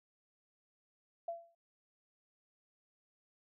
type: tone with exponential decay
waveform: sine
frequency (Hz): 677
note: E5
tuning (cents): +46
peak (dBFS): -34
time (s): 1.28-1.55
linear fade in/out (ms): 5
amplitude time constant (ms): 57
effects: none